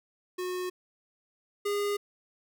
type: tone pair in turn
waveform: square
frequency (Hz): 363.9 / 408.5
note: F#4 / G#4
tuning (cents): -29 / -29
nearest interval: major second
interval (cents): 200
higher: second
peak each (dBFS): -32 / -28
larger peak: second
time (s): 0.38-0.7 / 1.65-1.97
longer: neither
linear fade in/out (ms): 10
effects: none